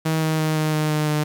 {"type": "tone with pitch steps", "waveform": "sawtooth", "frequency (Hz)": [159.1, 157.73, 156.37, 155.02, 153.68, 152.35, 151.04], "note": ["D#3", "D#3", "D#3", "D#3", "D#3", "D#3", "D3"], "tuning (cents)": [39, 24, 9, -6, -21, -36, 49], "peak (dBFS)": -15, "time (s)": [0.05, 1.24], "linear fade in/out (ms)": 10, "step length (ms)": 170, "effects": ["8-bit"]}